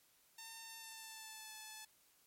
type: tone with pitch glide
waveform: 5% pulse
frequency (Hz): 904 to 868.2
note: A5 to A5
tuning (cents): +47 to -23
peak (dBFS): -38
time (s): 0.38-1.85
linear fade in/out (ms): 5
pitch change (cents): -70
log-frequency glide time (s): 0.69-1.54
effects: white hiss -71 dBFS RMS until 2.26 s + MP3 64 kbps